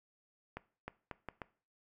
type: accelerating click train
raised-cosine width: 0.5 ms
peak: -26 dBFS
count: 5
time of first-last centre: 0.57-1.418 s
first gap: 310 ms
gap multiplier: 0.75
effects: noise-tail reverb RT60 0.4 s tail -19 dB re dry